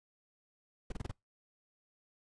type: noise bursts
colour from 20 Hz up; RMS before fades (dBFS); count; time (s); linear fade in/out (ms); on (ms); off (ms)
brown; -38; 5; 0.9-1.114; 5; 22; 26
effects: noise-tail reverb RT60 0.2 s tail -25 dB re dry + resampled to 22050 Hz